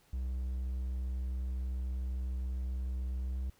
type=tone with pitch glide; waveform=triangle; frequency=63.6 to 64.64 Hz; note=C2 to C2; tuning=-48 to -20 cents; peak=-31 dBFS; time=0.13-3.5 s; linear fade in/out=5 ms; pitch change=+28 cents; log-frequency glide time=3.21-3.39 s; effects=pink hiss -67 dBFS RMS until 3.59 s